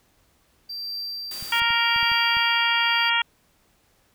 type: tone with tremolo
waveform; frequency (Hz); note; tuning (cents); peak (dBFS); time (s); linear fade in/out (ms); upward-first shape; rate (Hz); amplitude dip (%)
triangle; 4699; D8; 0; -27; 0.69-3.1; 10; triangle; 0.86; 60
type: noise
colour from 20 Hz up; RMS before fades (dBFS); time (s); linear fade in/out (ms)
white; -38; 1.31-1.6; 2
type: clicks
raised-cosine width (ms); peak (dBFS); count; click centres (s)
5; -29; 7; 1.426 / 1.619 / 1.705 / 1.962 / 2.029 / 2.117 / 2.369
type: harmonic tone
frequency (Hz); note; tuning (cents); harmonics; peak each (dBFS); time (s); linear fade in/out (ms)
466.2; A#4; 0; 2 / 3 / 4 / 5 / 6 / 7; -26 / -26 / -26 / -26 / -26 / -26; 1.52-3.22; 5
effects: pink hiss -63 dBFS RMS until 4.14 s